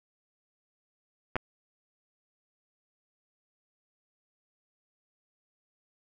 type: clicks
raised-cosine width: 0.5 ms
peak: -14 dBFS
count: 2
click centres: 1.357 / 1.365 s
effects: none